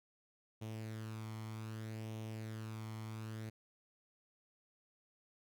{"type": "tone with flanger", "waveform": "sawtooth", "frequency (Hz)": 110, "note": "A2", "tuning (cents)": 0, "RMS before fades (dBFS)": -45, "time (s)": [0.61, 3.5], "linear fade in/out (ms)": 10, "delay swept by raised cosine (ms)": [0.32, 0.94], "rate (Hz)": 0.64, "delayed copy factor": 0.5, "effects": []}